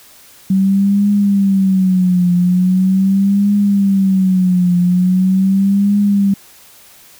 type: tone with vibrato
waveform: sine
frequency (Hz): 190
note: F#3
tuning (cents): +46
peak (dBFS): -9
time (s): 0.5-6.34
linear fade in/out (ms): 5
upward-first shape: triangle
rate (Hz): 0.41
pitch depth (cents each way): 130
effects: white hiss -43 dBFS RMS until 7.19 s